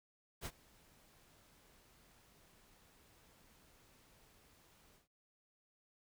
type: noise with ADSR envelope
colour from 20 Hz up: pink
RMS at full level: -43 dBFS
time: 0.41-5.08 s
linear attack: 46 ms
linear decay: 51 ms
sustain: -24 dB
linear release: 130 ms
effects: none